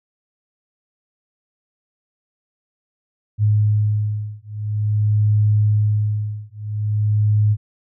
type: beating tone pair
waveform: sine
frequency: 105.3 / 105.78 Hz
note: G#2 / G#2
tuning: +24 / +32 cents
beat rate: 0.48 Hz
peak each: -18 dBFS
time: 3.38-7.57 s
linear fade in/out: 50 ms
effects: none